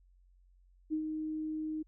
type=tone with ADSR envelope; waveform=sine; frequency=311.1 Hz; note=D#4; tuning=in tune; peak=-29 dBFS; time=0.9-1.83 s; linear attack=31 ms; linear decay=85 ms; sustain=-5 dB; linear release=13 ms; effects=added 45 Hz sine -61 dBFS peak until 1.87 s